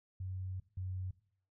sine tone pair in turn, 93.4 / 92.9 Hz, F#2 / F#2, +17 / +7 cents, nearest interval unison, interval 10 cents, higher first, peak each -38 / -37 dBFS, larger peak second, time 0.2-0.6 / 0.77-1.11 s, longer first, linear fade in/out 5 ms, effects noise-tail reverb RT60 0.6 s tail -19 dB re dry

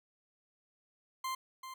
40% pulse tone with echo, 1046.5 Hz, C6, in tune, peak -34 dBFS, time 1.24-1.35 s, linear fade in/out 5 ms, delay 390 ms, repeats 1, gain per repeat -9 dB, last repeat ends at 1.74 s, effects none

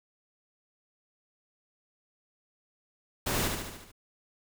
pink noise with echo, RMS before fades -30 dBFS, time 3.26-3.48 s, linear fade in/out 10 ms, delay 73 ms, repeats 6, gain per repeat -4 dB, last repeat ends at 3.918 s, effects none

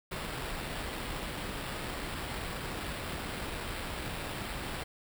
pink noise with sample-and-hold, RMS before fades -38 dBFS, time 0.11-4.84 s, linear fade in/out 10 ms, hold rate 6300 Hz, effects none

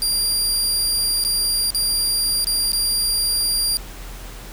25% pulse tone with dropouts, 4774 Hz, D8, 28 cents sharp, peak -13 dBFS, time 0.02-3.77 s, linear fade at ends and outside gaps 0 ms, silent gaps 1.239-1.249 / 1.704-1.747 / 2.444-2.47 / 2.719-2.732 s, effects added 42 Hz sine -34 dBFS peak until 4.52 s + pink hiss -39 dBFS RMS until 4.52 s

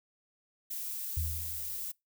violet noise, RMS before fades -38 dBFS, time 0.7-1.92 s, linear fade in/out 10 ms
sine tone with exponential decay, 80 Hz, D#2, 49 cents sharp, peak -28 dBFS, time 1.17-1.91 s, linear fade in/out 0 ms, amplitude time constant 160 ms
effects noise-tail reverb RT60 0.2 s tail -25 dB re dry

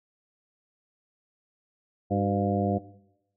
harmonic tone with a mistuned harmonic, 100 Hz, G2, 35 cents sharp, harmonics 1 / 2 / 3 / 4 / 5 / 6 / 7, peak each -29 / -28 / -31 / -33 / -32 / -34 / -30 dBFS, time 2.1-2.79 s, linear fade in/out 20 ms, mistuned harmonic 4, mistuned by -87 cents, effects noise-tail reverb RT60 0.9 s tail -19 dB re dry

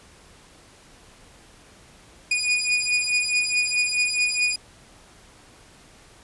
sawtooth beating tone pair, 2458 / 2462.7 Hz, D#7 / D#7, -22 / -18 cents, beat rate 4.7 Hz, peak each -20 / -20 dBFS, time 2.31-4.56 s, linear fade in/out 5 ms, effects pink hiss -51 dBFS RMS until 6.23 s + resampled to 24000 Hz

